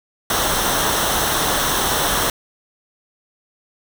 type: noise with comb filter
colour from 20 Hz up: pink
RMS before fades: -19 dBFS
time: 0.3-2.3 s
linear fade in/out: 2 ms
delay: 0.42 ms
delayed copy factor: -0.6
effects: none